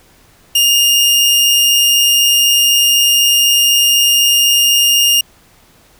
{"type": "tone", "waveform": "sawtooth", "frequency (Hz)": 2828, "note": "F7", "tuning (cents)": 21, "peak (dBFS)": -5, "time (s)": [0.55, 5.21], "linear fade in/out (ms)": 5, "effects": ["pink hiss -48 dBFS RMS until 5.99 s"]}